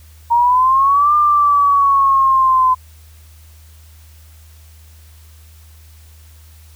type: exponential two-way sweep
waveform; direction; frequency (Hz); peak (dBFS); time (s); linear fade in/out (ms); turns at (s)
sine; up then down; 932.3 to 1200 to 1019; -9; 0.3-2.75; 20; 1.15
effects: added 78 Hz sine -40 dBFS peak until 6.75 s + white hiss -50 dBFS RMS until 6.75 s